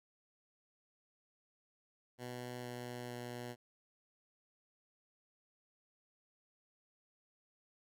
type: tone with pitch steps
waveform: 10% pulse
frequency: 123.47 / 122.62 / 121.77 Hz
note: B2 / B2 / B2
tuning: 0 / -12 / -24 cents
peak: -35 dBFS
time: 2.18-3.56 s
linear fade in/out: 50 ms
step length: 460 ms
effects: none